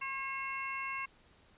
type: harmonic tone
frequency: 540 Hz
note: C#5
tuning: 45 cents flat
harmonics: 2 / 3 / 4 / 5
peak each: -40 / -47 / -40 / -42 dBFS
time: 0.01-1.06 s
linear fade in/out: 10 ms
effects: pink hiss -64 dBFS RMS until 1.57 s + resampled to 8000 Hz